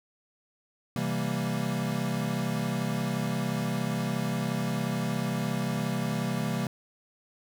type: chord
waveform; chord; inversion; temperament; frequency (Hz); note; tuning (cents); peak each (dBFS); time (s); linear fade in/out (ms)
square; C dominant seventh; none; equal; 130.81 / 164.81 / 196 / 233.1; C3 / E3 / G3 / Bb3; 0 / 0 / 0 / 0; -34; 0.96-6.67; 2
effects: none